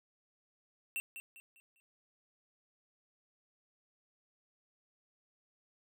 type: tone with echo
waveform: square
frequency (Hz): 2702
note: E7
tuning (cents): +42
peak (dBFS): -35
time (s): 0.96-1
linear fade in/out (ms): 0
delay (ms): 200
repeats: 4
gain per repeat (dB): -9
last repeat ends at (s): 1.8
effects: none